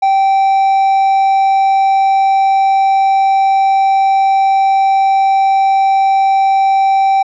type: tone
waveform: triangle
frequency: 778 Hz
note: G5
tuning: 13 cents flat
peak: -6 dBFS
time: 0.02-7.23 s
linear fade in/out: 10 ms
effects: resampled to 16000 Hz